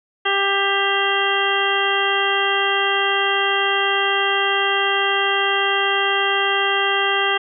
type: harmonic tone with a mistuned harmonic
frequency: 395.5 Hz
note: G4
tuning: 15 cents sharp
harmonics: 1 / 2 / 3 / 4 / 5 / 7 / 8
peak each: -24 / -24 / -24 / -24 / -24 / -24 / -24 dBFS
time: 0.25-7.38 s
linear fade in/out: 10 ms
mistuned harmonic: 8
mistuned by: +26 cents
effects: none